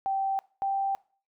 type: tone pair in turn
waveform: sine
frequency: 778 / 783.9 Hz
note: G5 / G5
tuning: -13 / 0 cents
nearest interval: unison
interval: 13 cents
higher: second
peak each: -25 / -25 dBFS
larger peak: neither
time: 0.06-0.39 / 0.62-0.95 s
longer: neither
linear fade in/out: 0 ms
effects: noise-tail reverb RT60 0.4 s tail -22 dB re dry